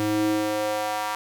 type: tone with high-pass filter sweep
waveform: square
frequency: 105.9 Hz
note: G#2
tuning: 34 cents sharp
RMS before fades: -25 dBFS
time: 0-1.15 s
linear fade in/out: 0 ms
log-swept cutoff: 220 to 970 Hz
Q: 2.6
effects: none